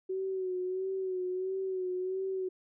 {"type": "tone with vibrato", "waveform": "sine", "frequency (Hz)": 373.7, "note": "F#4", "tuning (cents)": 17, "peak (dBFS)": -31, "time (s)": [0.09, 2.49], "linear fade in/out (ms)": 10, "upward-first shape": "sine", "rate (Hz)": 1.5, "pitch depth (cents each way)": 43, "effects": []}